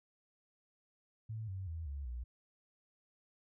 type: tone with pitch steps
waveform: sine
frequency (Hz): 110.3 / 94.92 / 81.68 / 70.29 / 60.49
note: A2 / F#2 / E2 / C#2 / B1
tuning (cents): +5 / +45 / -15 / +25 / -35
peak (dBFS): -39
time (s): 1.29-2.24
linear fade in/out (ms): 10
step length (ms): 190
effects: none